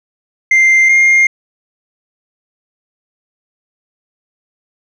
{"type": "tone pair in turn", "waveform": "sine", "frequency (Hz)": [2093, 2120], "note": ["C7", "C7"], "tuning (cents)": [0, 22], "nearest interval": "unison", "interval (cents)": 22, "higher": "second", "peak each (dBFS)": -3, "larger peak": "neither", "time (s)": [[0.51, 0.89], [0.89, 1.27]], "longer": "neither", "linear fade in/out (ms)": 5, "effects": ["tanh soft clip ceiling -5 dBFS"]}